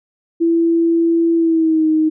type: tone with pitch glide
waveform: sine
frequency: 333.6 to 313.1 Hz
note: E4 to D#4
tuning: +21 to +11 cents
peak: -11 dBFS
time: 0.4-2.1 s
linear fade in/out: 20 ms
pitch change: -110 cents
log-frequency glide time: 1.35-1.87 s
effects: none